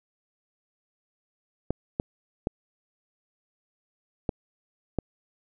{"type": "clicks", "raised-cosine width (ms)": 2, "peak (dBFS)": -12, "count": 5, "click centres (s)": [1.706, 1.999, 2.471, 4.292, 4.987], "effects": []}